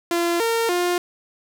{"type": "tone with pitch steps", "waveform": "sawtooth", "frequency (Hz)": [342.6, 458.7, 353.7], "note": ["F4", "A#4", "F4"], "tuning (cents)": [-33, -28, 22], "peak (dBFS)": -15, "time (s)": [0.11, 0.98], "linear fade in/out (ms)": 2, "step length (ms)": 290, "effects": []}